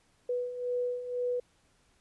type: beating tone pair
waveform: sine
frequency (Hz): 490.7 / 492.7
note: B4 / B4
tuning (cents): -11 / -4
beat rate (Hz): 2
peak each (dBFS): -37 / -31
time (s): 0.29-1.4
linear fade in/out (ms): 5
effects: pink hiss -68 dBFS RMS until 2 s + resampled to 24000 Hz